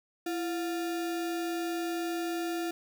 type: tone with sample-and-hold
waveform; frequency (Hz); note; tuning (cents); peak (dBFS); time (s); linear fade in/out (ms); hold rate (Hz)
sine; 336.3; E4; +35; -30; 0.26-2.71; 5; 1050
effects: none